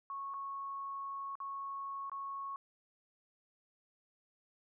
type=tone with dropouts; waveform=sine; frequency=1102 Hz; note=C#6; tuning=11 cents flat; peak=-39 dBFS; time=0.1-2.56 s; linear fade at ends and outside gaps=1 ms; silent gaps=0.338-0.341 / 1.354-1.402 / 2.097-2.117 s; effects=none